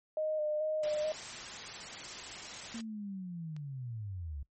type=tone with vibrato; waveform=sine; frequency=613 Hz; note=D#5; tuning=26 cents flat; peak=-30 dBFS; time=0.17-1.12 s; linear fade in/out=2 ms; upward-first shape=square; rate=2.3 Hz; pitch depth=21 cents each way
type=noise; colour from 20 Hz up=white; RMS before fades=-43 dBFS; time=0.83-2.81 s; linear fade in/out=5 ms
type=linear sweep; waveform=sine; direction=down; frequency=233.1 to 65.9 Hz; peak=-38 dBFS; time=2.74-4.43 s; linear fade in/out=5 ms
type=click; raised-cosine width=0.2 ms; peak=-37 dBFS; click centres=3.565 s
effects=noise-tail reverb RT60 0.1 s tail -19 dB re dry + MP3 32 kbps